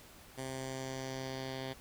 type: tone with low-pass filter sweep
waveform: 10% pulse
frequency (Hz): 131.9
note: C3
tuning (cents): +14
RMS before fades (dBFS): -41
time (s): 0.37-1.74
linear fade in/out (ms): 20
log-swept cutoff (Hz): 9300 to 3900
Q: 2.2
effects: pink hiss -56 dBFS RMS until 1.8 s